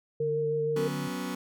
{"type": "tone with pitch glide", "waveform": "sine", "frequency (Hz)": [146.83, 148.79], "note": ["D3", "D3"], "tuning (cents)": [0, 23], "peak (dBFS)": -34, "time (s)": [0.2, 1.08], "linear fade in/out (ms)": 5, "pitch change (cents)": 23, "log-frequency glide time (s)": [0.36, 0.77]}
{"type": "tone with vibrato", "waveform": "sine", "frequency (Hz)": 457.3, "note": "A#4", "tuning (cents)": -33, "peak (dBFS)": -26, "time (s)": [0.2, 0.88], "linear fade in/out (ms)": 5, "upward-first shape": "triangle", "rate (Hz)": 6.4, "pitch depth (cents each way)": 20}
{"type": "chord", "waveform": "sawtooth", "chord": "F# suspended fourth", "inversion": "none", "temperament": "just", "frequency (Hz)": [185, 246.7, 277.5], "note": ["F#3", "B3", "C#4"], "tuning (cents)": [0, -2, 2], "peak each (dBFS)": -32, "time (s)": [0.76, 1.35], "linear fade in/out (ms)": 5}
{"effects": []}